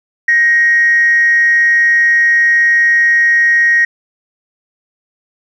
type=tone with frequency modulation; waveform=sine; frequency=1879 Hz; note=A#6; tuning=13 cents sharp; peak=-6 dBFS; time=0.28-3.85 s; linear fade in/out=5 ms; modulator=291 Hz; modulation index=0.21; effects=tanh soft clip ceiling -2 dBFS + 8-bit

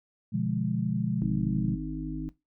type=chord; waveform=sine; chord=B diminished seventh; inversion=none; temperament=equal; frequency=123.47 / 146.83 / 174.61 / 207.7 Hz; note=B2 / D3 / F3 / Ab3; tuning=0 / 0 / 0 / 0 cents; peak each=-32 / -34 / -30 / -30 dBFS; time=0.32-1.76 s; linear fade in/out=20 ms
type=harmonic tone; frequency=51.91 Hz; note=G#1; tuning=in tune; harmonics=1 / 3 / 5 / 6; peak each=-37 / -37 / -37 / -37 dBFS; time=1.22-2.29 s; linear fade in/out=0 ms
effects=noise-tail reverb RT60 0.2 s tail -17 dB re dry

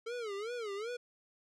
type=tone with vibrato; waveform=square; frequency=440 Hz; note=A4; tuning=in tune; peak=-38 dBFS; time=0.06-0.97 s; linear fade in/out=10 ms; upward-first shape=sine; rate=2.6 Hz; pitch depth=190 cents each way; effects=low-pass 6000 Hz 12 dB/octave

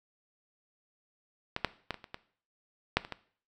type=clicks; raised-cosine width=0.3 ms; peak=-15 / -10 / -16 / -25 / -29 / -22 / -7 / -26 / -20 dBFS; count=9; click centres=1.564 / 1.647 / 1.907 / 1.943 / 2.042 / 2.144 / 2.97 / 3.049 / 3.123 s; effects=noise-tail reverb RT60 0.5 s tail -17 dB re dry

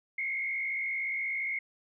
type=tone with frequency modulation; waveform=sine; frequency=2155 Hz; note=C#7; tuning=49 cents flat; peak=-30 dBFS; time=0.18-1.59 s; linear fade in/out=5 ms; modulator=57.2 Hz; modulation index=1.3; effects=none

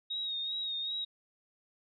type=tone with vibrato; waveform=sine; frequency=3757 Hz; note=A#7; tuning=13 cents sharp; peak=-33 dBFS; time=0.1-1.05 s; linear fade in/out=10 ms; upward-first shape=sine; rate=2.6 Hz; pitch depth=42 cents each way; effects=none

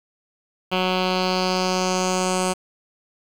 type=tone with low-pass filter sweep; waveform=10% pulse; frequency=184.5 Hz; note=F#3; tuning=5 cents flat; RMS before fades=-22 dBFS; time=0.71-2.54 s; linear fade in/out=20 ms; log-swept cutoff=3200 to 8700 Hz; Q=2.9; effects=7-bit

